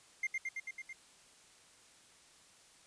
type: tone with echo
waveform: triangle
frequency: 2100 Hz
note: C7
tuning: 6 cents sharp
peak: -30 dBFS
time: 0.23-0.27 s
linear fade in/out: 5 ms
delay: 110 ms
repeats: 6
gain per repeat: -2 dB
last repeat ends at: 0.93 s
effects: white hiss -62 dBFS RMS until 2.86 s + resampled to 22050 Hz